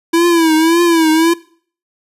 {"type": "tone with vibrato", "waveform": "square", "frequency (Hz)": 329.6, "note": "E4", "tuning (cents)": 0, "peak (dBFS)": -9, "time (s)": [0.13, 1.34], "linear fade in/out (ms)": 10, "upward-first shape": "triangle", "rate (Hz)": 1.8, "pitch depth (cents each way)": 100, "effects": ["noise-tail reverb RT60 0.5 s tail -21 dB re dry", "resampled to 32000 Hz"]}